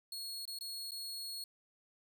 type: tone with dropouts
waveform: sawtooth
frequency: 4325 Hz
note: C#8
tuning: 43 cents flat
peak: -38 dBFS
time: 0.12-1.44 s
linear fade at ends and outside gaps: 2 ms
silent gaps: 0.454-0.477 / 0.588-0.609 / 0.909-0.918 s
effects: none